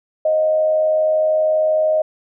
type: tone with frequency modulation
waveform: sine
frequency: 624 Hz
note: D#5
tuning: 5 cents sharp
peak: -13 dBFS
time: 0.25-2.02 s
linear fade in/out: 5 ms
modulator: 92.7 Hz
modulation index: 0.29
effects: none